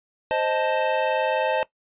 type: chord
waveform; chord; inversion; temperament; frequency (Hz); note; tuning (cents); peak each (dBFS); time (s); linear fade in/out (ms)
square; A diminished; first; equal; 523.3 / 622.3 / 880; C5 / Eb5 / A5; 0 / 0 / 0; -26; 0.31-1.63; 0
effects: noise-tail reverb RT60 0.1 s tail -18 dB re dry + resampled to 8000 Hz